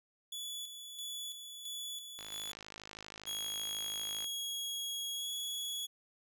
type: tone with tremolo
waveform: sawtooth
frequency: 3429 Hz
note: A7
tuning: 45 cents flat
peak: -37 dBFS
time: 0.32-2.52 s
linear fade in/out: 5 ms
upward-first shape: square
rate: 1.5 Hz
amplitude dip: 50%
type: click train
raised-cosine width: 0.2 ms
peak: -29 dBFS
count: 109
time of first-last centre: 2.19-4.243 s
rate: 52.6 Hz
type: tone with pitch glide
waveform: sawtooth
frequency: 3316 to 3368 Hz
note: G#7 to G#7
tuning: -3 to +24 cents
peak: -34 dBFS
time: 3.26-5.87 s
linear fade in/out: 20 ms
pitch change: +27 cents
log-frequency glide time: 5.14-5.31 s
effects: none